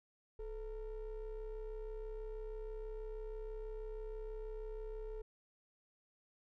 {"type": "ring-modulated tone", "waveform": "triangle", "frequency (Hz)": 233.1, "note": "A#3", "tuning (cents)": 0, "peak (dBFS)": -37, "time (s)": [0.39, 5.22], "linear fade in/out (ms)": 5, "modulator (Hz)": 200, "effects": []}